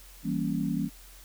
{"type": "chord", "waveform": "sine", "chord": "E diminished seventh", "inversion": "none", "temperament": "equal", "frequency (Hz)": [164.81, 196, 233.1, 277.2], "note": ["E3", "G3", "Bb3", "Db4"], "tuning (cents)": [0, 0, 0, 0], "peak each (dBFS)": -32, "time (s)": [0.23, 0.9], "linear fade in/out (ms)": 50, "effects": ["added 44 Hz sine -50 dBFS peak until 1.24 s", "white hiss -53 dBFS RMS until 1.24 s"]}